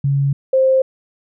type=tone pair in turn; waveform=sine; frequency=139.4 / 526.3 Hz; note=C#3 / C5; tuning=+10 / +10 cents; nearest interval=octave + major seventh; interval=2300 cents; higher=second; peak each=-13 / -10 dBFS; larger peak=second; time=0.04-0.33 / 0.53-0.82 s; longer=neither; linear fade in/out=5 ms; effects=none